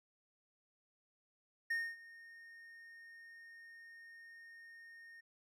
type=tone with ADSR envelope; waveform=triangle; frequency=1841 Hz; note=A#6; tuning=22 cents flat; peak=-31 dBFS; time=1.7-5.21 s; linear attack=9 ms; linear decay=250 ms; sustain=-21 dB; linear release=11 ms; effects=none